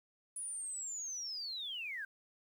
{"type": "linear sweep", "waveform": "sine", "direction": "down", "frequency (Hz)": [9950, 1518], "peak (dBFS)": -39, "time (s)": [0.36, 2.05], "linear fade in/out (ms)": 5, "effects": ["11-bit"]}